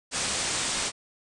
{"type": "low-pass noise", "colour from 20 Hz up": "white", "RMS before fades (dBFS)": -29, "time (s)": [0.11, 0.92], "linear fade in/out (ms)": 50, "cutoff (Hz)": 9200, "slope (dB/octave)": 96, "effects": []}